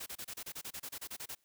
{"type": "noise bursts", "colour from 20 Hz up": "white", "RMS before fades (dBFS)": -43, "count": 15, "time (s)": [0, 1.351], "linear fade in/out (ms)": 10, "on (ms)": 63, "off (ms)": 29, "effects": ["white hiss -75 dBFS RMS until 1.44 s"]}